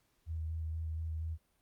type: tone with vibrato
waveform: sine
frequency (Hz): 80.2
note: E2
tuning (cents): -47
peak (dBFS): -35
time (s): 0.26-1.38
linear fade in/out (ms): 50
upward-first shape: square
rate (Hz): 4.2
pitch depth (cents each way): 15
effects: pink hiss -75 dBFS RMS until 1.61 s + Opus 48 kbps